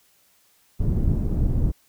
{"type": "low-pass noise", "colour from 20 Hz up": "pink", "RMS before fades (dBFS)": -21, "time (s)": [0.79, 1.72], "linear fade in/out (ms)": 20, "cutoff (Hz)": 190, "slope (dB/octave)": 12, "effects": ["white hiss -61 dBFS RMS until 1.88 s"]}